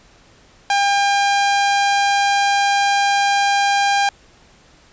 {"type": "tone", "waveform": "sawtooth", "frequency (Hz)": 802, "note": "G5", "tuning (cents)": 39, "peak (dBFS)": -10, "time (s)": [0.7, 4.09], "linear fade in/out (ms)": 2, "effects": ["pink hiss -50 dBFS RMS until 4.92 s", "resampled to 16000 Hz"]}